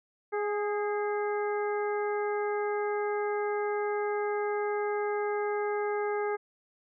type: harmonic tone with a mistuned harmonic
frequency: 415.3 Hz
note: G#4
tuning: in tune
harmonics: 1 / 2 / 3 / 4 / 5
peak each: -29 / -35 / -39 / -41 / -43 dBFS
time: 0.32-6.37 s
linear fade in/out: 20 ms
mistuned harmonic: 4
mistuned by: -38 cents
effects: none